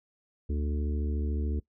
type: harmonic tone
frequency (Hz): 73.8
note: D2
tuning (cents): +9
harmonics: 1 / 3 / 4 / 5 / 6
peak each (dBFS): -28 / -38 / -40 / -42 / -44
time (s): 0.49-1.6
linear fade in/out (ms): 10
effects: noise-tail reverb RT60 0.1 s tail -20 dB re dry